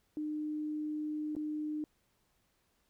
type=tone with dropouts; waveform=sine; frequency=303.6 Hz; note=D#4; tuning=42 cents flat; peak=-34 dBFS; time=0.17-1.84 s; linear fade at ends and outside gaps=1 ms; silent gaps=1.352-1.365 s; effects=pink hiss -75 dBFS RMS until 2.89 s